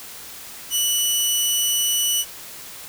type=tone; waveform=15% pulse; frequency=2960 Hz; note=F#7; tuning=in tune; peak=-11 dBFS; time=0.7-2.25 s; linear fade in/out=50 ms; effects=white hiss -38 dBFS RMS until 2.88 s